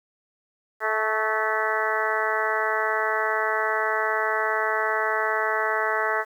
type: harmonic tone with a mistuned harmonic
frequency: 217.5 Hz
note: A3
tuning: 20 cents flat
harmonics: 2 / 3 / 4 / 5 / 6 / 7 / 8 / 9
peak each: -30 / -30 / -30 / -30 / -30 / -30 / -30 / -30 dBFS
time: 0.8-6.25 s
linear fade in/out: 50 ms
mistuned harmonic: 5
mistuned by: +29 cents
effects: 9-bit